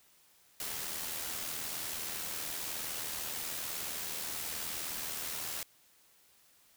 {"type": "noise with amplitude modulation", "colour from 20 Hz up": "white", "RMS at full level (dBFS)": -37, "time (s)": [0.6, 5.63], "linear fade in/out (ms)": 2, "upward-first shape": "sine", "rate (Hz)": 79, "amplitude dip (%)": 40, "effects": ["white hiss -65 dBFS RMS until 6.76 s"]}